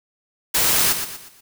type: noise with echo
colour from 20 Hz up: white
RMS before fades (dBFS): -18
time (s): 0.54-0.93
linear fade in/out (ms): 10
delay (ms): 120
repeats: 4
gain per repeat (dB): -8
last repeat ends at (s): 1.41
effects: none